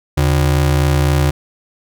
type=ring-modulated tone; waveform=square; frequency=109.9 Hz; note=A2; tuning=2 cents flat; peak=-9 dBFS; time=0.17-1.31 s; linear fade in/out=10 ms; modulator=31.9 Hz; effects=none